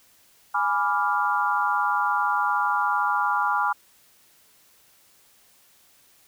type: chord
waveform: sine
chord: G# diminished seventh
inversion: none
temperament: equal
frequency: 830.6 / 987.8 / 1174.7 / 1396.9 Hz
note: G#5 / B5 / D6 / F6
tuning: 0 / 0 / 0 / 0 cents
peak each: -26 dBFS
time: 0.54-3.73 s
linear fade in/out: 10 ms
effects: white hiss -58 dBFS RMS until 6.27 s